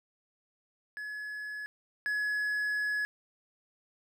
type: tone pair in turn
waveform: triangle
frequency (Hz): 1698 / 1691.6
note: G#6 / G#6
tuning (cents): +38 / +31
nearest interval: unison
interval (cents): 7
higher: first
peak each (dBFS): -35 / -27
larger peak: second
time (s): 0.97-1.66 / 2.06-3.05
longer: second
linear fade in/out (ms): 0
effects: none